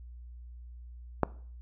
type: click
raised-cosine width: 1 ms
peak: -9 dBFS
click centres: 1.233 s
effects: noise-tail reverb RT60 0.5 s tail -20 dB re dry + added 60 Hz sine -44 dBFS peak until 1.61 s